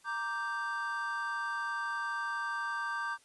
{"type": "chord", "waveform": "triangle", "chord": "G minor", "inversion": "first", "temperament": "equal", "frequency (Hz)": [932.3, 1174.7, 1568], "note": ["Bb5", "D6", "G6"], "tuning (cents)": [0, 0, 0], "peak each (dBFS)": [-38, -36, -34], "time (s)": [0.04, 3.18], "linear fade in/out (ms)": 50, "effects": ["white hiss -64 dBFS RMS until 3.24 s", "resampled to 24000 Hz"]}